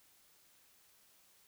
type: silence
effects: white hiss -67 dBFS RMS until 1.47 s